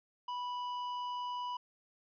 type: tone with hard clipping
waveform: sine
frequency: 985 Hz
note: B5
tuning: 5 cents flat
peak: -38 dBFS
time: 0.28-1.57 s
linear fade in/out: 5 ms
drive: 8 dB
effects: resampled to 11025 Hz